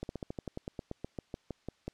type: slowing click train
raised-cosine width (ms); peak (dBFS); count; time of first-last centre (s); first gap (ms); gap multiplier
2; -24; 17; 0.03-1.88; 61; 1.08
effects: white hiss -69 dBFS RMS until 1.93 s + low-pass 5000 Hz 12 dB/octave